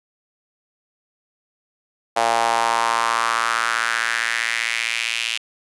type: tone with high-pass filter sweep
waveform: sawtooth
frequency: 115.3 Hz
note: A#2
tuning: 19 cents flat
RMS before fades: -21 dBFS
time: 2.16-5.38 s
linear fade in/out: 10 ms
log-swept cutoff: 720 to 2800 Hz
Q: 3.3
effects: resampled to 24000 Hz